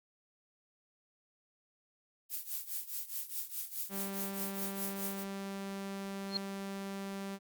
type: noise with tremolo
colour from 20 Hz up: violet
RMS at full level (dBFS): -36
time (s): 2.29-5.25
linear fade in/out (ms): 50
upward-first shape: triangle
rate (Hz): 4.8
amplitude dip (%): 90
type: tone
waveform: sawtooth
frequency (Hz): 196.3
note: G3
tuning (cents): +3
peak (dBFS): -35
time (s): 3.89-7.39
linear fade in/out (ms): 50
type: tone with exponential growth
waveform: sine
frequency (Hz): 4239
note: C8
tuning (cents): +22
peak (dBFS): -27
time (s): 6.28-6.37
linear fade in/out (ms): 2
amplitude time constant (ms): 19
effects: Opus 48 kbps